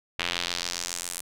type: tone with band-pass filter sweep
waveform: sawtooth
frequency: 87.31 Hz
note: F2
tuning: in tune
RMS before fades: -32 dBFS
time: 0.19-1.21 s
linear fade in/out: 5 ms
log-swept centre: 2800 to 9900 Hz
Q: 1.7
effects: none